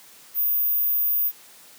sine tone, 14917 Hz, A#9, in tune, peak -19 dBFS, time 0.34-1.32 s, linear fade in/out 50 ms, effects white hiss -49 dBFS RMS until 1.78 s + high-pass 150 Hz 12 dB/octave

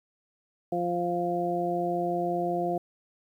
harmonic tone, 174.61 Hz, F3, in tune, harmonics 1 / 2 / 3 / 4, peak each -34 / -30 / -34 / -29 dBFS, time 0.72-2.78 s, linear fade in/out 5 ms, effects 10-bit

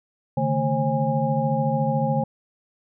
sine tone cluster, 140.3 / 154.1 / 224 / 535 / 819 Hz, C#3 / D#3 / A3 / C5 / G#5, +21 / -16 / +31 / +38 / -24 cents, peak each -26 dBFS, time 0.37-2.24 s, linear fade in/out 5 ms, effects none

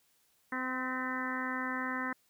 harmonic tone with a mistuned harmonic, 257.3 Hz, C4, 29 cents flat, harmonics 1 / 2 / 3 / 4 / 5 / 6 / 7 / 8, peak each -38 / -46 / -47 / -40 / -42 / -41 / -39 / -44 dBFS, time 0.52-2.13 s, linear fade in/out 5 ms, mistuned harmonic 8, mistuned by -47 cents, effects white hiss -71 dBFS RMS until 2.29 s

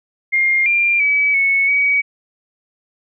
sine tone with pitch steps, 2121 / 2386 / 2286 / 2207 / 2263 Hz, C7 / D7 / D7 / C#7 / C#7, +23 / +27 / -47 / -8 / +35 cents, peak -12 dBFS, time 0.32-2.02 s, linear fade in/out 20 ms, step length 340 ms, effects none

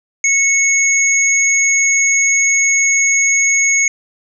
sine tone pair together, 2200 / 6593 Hz, C#7 / G#8, -14 / -14 cents, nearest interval octave + perfect fifth, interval 1900 cents, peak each -13 dBFS, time 0.24-3.88 s, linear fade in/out 2 ms, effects none

